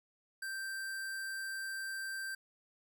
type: tone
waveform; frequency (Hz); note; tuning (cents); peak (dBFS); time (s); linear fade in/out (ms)
square; 1568; G6; 0; -39; 0.42-2.35; 5
effects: 12-bit